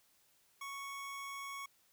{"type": "tone", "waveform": "25% pulse", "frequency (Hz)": 1108.7, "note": "C#6", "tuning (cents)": 0, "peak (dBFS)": -39, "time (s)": [0.61, 1.66], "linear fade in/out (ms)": 5, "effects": ["white hiss -71 dBFS RMS until 1.92 s"]}